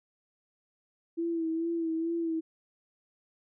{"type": "tone with vibrato", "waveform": "sine", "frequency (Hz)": 330, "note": "E4", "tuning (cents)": 2, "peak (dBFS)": -28, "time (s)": [1.17, 2.41], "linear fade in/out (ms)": 20, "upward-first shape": "sine", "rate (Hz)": 2.3, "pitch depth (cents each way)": 40, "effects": []}